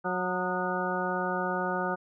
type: harmonic tone with a mistuned harmonic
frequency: 182.7 Hz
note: F#3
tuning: 22 cents flat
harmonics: 1 / 2 / 3 / 4 / 5 / 7 / 8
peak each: -35 / -35 / -35 / -35 / -35 / -35 / -35 dBFS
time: 0.04-1.96 s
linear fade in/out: 20 ms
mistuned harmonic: 7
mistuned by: -58 cents
effects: none